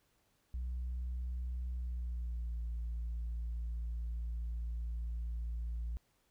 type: tone with pitch glide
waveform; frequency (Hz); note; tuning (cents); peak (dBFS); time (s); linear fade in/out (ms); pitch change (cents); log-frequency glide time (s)
sine; 61.74 to 57.61; B1 to A#1; 0 to -20; -34; 0.54-5.97; 0; -120; 1.69-2.61
effects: tanh soft clip ceiling -34 dBFS + pink hiss -75 dBFS RMS until 6.3 s